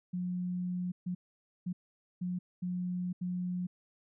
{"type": "tone bursts at uneven times", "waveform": "sine", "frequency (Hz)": 179.7, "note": "F3", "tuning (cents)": 50, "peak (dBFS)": -32, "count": 6, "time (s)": [[0.13, 0.92], [1.06, 1.15], [1.66, 1.73], [2.21, 2.39], [2.62, 3.13], [3.21, 3.67]], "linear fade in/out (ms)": 10, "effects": []}